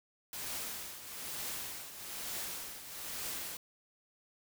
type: noise with tremolo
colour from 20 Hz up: white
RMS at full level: -39 dBFS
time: 0.33-3.57 s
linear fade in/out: 2 ms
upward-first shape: triangle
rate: 1.1 Hz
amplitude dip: 70%
effects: none